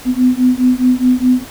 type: beating tone pair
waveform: sine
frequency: 249.8 / 254.6 Hz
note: B3 / C4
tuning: +20 / -47 cents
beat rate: 4.8 Hz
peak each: -12 dBFS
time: 0.05-1.45 s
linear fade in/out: 50 ms
effects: pink hiss -34 dBFS RMS until 1.5 s